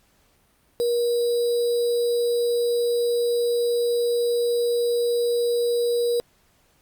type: tone with sample-and-hold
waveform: sine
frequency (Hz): 476.7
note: A#4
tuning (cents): +39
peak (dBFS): -19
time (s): 0.8-6.2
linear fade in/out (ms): 0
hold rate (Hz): 4410
effects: pink hiss -62 dBFS RMS until 6.81 s + Opus 48 kbps